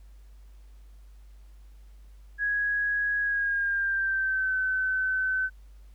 sine tone with pitch glide, 1661.2 to 1523.3 Hz, G#6 to F#6, 0 to +50 cents, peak -24 dBFS, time 2.38-5.5 s, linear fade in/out 50 ms, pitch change -150 cents, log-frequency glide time 3.2-4.55 s, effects added 50 Hz sine -47 dBFS peak until 5.94 s + pink hiss -67 dBFS RMS until 5.94 s

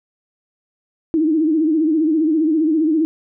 sine tone with vibrato, 314.2 Hz, D#4, 17 cents sharp, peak -13 dBFS, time 1.14-3.05 s, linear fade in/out 0 ms, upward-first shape sine, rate 15 Hz, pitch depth 92 cents each way, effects none

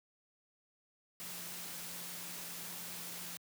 sine tone in noise, 174.61 Hz, F3, in tune, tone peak -56 dBFS, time 1.2-3.37 s, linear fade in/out 0 ms, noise white, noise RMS -45 dBFS, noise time 1.2-3.37 s, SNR -14 dB, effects high-pass 100 Hz 12 dB/octave

